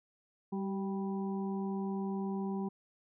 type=harmonic tone with a mistuned harmonic; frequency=196 Hz; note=G3; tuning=in tune; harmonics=1 / 2 / 4 / 5; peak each=-34 / -40 / -46 / -48 dBFS; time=0.52-2.69 s; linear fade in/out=10 ms; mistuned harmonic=2; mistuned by=-32 cents; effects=none